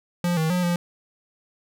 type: tone with pitch steps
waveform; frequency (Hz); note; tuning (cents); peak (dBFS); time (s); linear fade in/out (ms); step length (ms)
square; 175.1 / 159.2 / 179.6 / 174.2; F3 / D#3 / F3 / F3; +5 / +40 / +49 / -4; -21; 0.24-0.76; 2; 130
effects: none